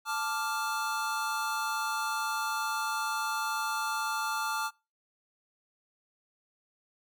square chord, D minor, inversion second, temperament equal, 880 / 1174.7 / 1396.9 Hz, A5 / D6 / F6, 0 / 0 / 0 cents, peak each -35 / -36 / -35 dBFS, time 0.05-4.71 s, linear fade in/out 50 ms, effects noise-tail reverb RT60 0.3 s tail -25 dB re dry

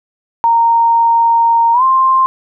sine tone with pitch glide, 926 to 1051.5 Hz, A#5 to C6, -12 to +8 cents, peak -7 dBFS, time 0.44-2.26 s, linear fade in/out 0 ms, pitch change +220 cents, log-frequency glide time 1.73-1.83 s, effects none

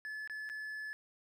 triangle tone with dropouts, 1724 Hz, A6, 36 cents flat, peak -38 dBFS, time 0.05-0.93 s, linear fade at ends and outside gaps 0 ms, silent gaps 0.275-0.298 / 0.491-0.498 s, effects none

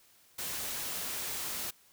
white noise, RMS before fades -37 dBFS, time 0.38-1.71 s, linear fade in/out 10 ms, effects white hiss -63 dBFS RMS until 1.92 s

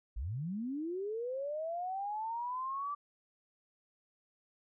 sine linear sweep, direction up, 45.26 to 1171 Hz, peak -35 dBFS, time 0.16-2.95 s, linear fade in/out 10 ms, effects none

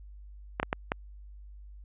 clicks, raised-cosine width 0.5 ms, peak -12 dBFS, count 4, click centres 0.599 / 0.63 / 0.729 / 0.919 s, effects added 50 Hz sine -45 dBFS peak until 1.84 s + resampled to 8000 Hz

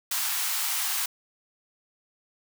white high-pass noise, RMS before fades -28 dBFS, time 0.11-1.06 s, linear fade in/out 5 ms, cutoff 750 Hz, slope 48 dB/octave, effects none

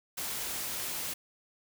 white noise, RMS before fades -36 dBFS, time 0.17-1.14 s, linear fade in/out 10 ms, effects none

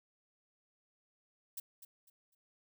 violet noise with echo, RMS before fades -42 dBFS, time 1.57-1.6 s, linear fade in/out 5 ms, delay 250 ms, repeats 3, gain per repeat -11 dB, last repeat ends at 2.35 s, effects none

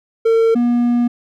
triangle tone pair in turn, 453.4 / 240.2 Hz, A#4 / B3, -48 / -48 cents, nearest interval major seventh, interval 1100 cents, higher first, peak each -8 / -10 dBFS, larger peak first, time 0.25-0.55 / 0.55-1.08 s, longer second, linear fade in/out 10 ms, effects none

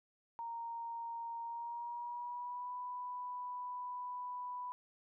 sine tone with pitch glide, 929 to 989.9 Hz, A#5 to B5, -6 to +4 cents, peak -40 dBFS, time 0.39-4.72 s, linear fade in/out 0 ms, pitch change +110 cents, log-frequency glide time 1.43-2.72 s, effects none

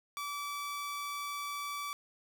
sawtooth tone, 1154 Hz, D6, 31 cents flat, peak -33 dBFS, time 0.17-1.93 s, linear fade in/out 0 ms, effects none

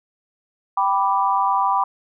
sine chord, G major, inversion none, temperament equal, 784 / 987.8 / 1174.7 Hz, G5 / B5 / D6, 0 / 0 / 0 cents, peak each -21 / -19 / -22 dBFS, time 0.77-1.84 s, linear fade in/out 5 ms, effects none

